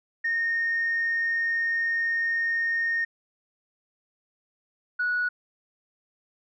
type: tone pair in turn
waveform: sine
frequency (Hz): 1842 / 1465.9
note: A#6 / F#6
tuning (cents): -21 / -17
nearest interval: major third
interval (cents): 396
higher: first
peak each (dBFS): -22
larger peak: neither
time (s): 0.24-3.05 / 4.99-5.29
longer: first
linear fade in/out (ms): 10
effects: tanh soft clip ceiling -19 dBFS